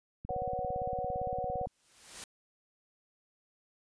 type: click train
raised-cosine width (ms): 5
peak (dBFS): -30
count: 26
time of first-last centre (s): 0.25-1.67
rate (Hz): 17.6
type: chord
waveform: sine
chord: B suspended second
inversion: none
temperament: just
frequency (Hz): 493.9 / 555.6 / 740.8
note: B4 / C#5 / F#5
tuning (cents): 0 / +4 / +2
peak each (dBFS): -39 / -38 / -35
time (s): 0.29-1.66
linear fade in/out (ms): 2
type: noise with exponential growth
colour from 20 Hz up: white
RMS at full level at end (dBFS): -41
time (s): 1.64-2.24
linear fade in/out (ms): 2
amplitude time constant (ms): 130
effects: resampled to 22050 Hz